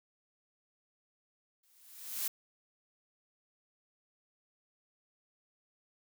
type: noise with exponential growth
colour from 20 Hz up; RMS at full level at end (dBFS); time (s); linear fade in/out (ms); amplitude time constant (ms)
blue; -32; 1.63-2.28; 5; 140
effects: none